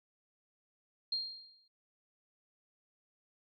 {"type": "tone with exponential decay", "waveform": "sine", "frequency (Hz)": 4214, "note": "C8", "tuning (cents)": 12, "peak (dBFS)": -30, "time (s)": [1.12, 1.68], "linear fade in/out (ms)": 5, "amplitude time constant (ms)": 120, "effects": []}